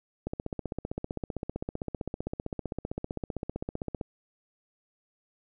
click train, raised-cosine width 2 ms, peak -19 dBFS, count 59, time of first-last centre 0.27-4.012 s, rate 15.5 Hz, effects none

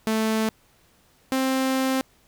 sawtooth tone pair in turn, 220 / 263.4 Hz, A3 / C4, 0 / +12 cents, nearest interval minor third, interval 312 cents, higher second, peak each -17 / -17 dBFS, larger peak neither, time 0.07-0.49 / 1.32-2.01 s, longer second, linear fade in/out 0 ms, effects pink hiss -60 dBFS RMS until 2.27 s

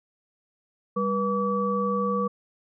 sine tone cluster, 197.6 / 484.8 / 1148 Hz, G3 / B4 / D6, +14 / -32 / -40 cents, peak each -27 dBFS, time 0.96-2.28 s, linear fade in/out 10 ms, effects none

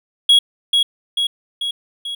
triangle tone with echo, 3322 Hz, G#7, in tune, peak -6 dBFS, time 0.29-0.39 s, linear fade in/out 5 ms, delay 440 ms, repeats 4, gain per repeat -4 dB, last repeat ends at 2.15 s, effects none

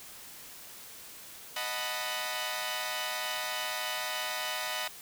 10% pulse chord, B dominant seventh, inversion first, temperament equal, 622.3 / 740 / 880 / 987.8 Hz, D#5 / F#5 / A5 / B5, 0 / 0 / 0 / 0 cents, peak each -29 / -30 / -33 / -29 dBFS, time 1.56-4.88 s, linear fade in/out 5 ms, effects white hiss -48 dBFS RMS until 5.01 s

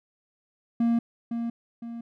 triangle tone with echo, 233.1 Hz, A#3, in tune, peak -18 dBFS, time 0.8-0.99 s, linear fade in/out 5 ms, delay 510 ms, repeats 2, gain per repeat -7 dB, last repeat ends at 2.01 s, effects none

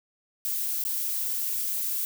violet noise with dropouts, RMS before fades -29 dBFS, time 0.45-2.05 s, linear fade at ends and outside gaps 0 ms, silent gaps 0.839-0.851 s, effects none

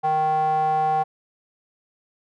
square tone with band-pass filter, 155.56 Hz, D#3, in tune, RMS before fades -21 dBFS, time 0.03-1.04 s, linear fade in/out 20 ms, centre 820 Hz, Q 8.8, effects none

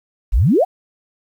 sine exponential sweep, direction up, 38.79 to 815 Hz, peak -10 dBFS, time 0.32-0.65 s, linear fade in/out 20 ms, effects 8-bit

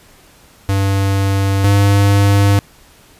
square tone pair in turn, 98 / 100.23 Hz, G2 / G2, 0 / +39 cents, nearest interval unison, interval 39 cents, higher second, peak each -13 / -9 dBFS, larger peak second, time 0.69-1.64 / 1.64-2.59 s, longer neither, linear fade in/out 0 ms, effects pink hiss -46 dBFS RMS until 3.19 s + resampled to 32000 Hz

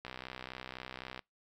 click train, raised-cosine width 0.3 ms, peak -26 dBFS, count 74, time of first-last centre 0.05-1.192 s, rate 63.9 Hz, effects noise-tail reverb RT60 0.2 s tail -26 dB re dry

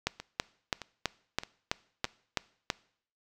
two click trains, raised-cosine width 0.2 ms, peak -22 / -10 dBFS, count 4 / 9, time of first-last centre 0.2-2.052 / 0.07-2.702 s, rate 1.62 / 3.04 Hz, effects noise-tail reverb RT60 0.6 s tail -22 dB re dry

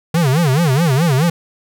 square tone with vibrato, 149.5 Hz, D3, 31 cents sharp, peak -12 dBFS, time 0.14-1.3 s, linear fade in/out 5 ms, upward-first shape sine, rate 4.7 Hz, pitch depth 270 cents each way, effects none

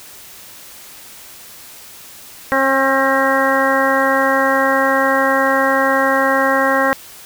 harmonic tone with a mistuned harmonic, 269.4 Hz, C#4, 49 cents flat, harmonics 1 / 2 / 3 / 4 / 5 / 6 / 7, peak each -21 / -17 / -21 / -19 / -23 / -20 / -20 dBFS, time 2.52-6.93 s, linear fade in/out 0 ms, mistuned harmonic 6, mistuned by -24 cents, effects white hiss -38 dBFS RMS until 7.25 s

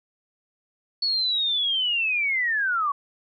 sine linear sweep, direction down, 4435 to 1100 Hz, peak -21 dBFS, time 1.02-2.92 s, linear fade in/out 5 ms, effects none

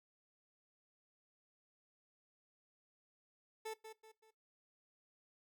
30% pulse tone with echo, 440 Hz, A4, in tune, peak -39 dBFS, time 3.65-3.74 s, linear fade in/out 10 ms, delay 190 ms, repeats 3, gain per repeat -8 dB, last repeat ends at 4.31 s, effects noise-tail reverb RT60 0.2 s tail -19 dB re dry

